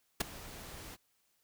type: noise with ADSR envelope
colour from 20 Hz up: pink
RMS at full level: -27 dBFS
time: 0.2-0.97 s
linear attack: 9 ms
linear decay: 11 ms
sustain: -21 dB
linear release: 33 ms
effects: white hiss -75 dBFS RMS until 1.43 s